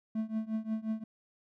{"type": "tone with tremolo", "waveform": "triangle", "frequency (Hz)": 219.9, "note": "A3", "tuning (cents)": -1, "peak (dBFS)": -26, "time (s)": [0.15, 1.04], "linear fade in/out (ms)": 5, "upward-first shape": "triangle", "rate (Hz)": 5.6, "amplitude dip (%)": 95, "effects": []}